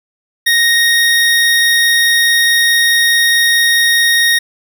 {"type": "tone", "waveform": "25% pulse", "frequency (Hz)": 1864.7, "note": "A#6", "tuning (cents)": 0, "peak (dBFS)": -5, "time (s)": [0.46, 4.39], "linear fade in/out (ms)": 10, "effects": []}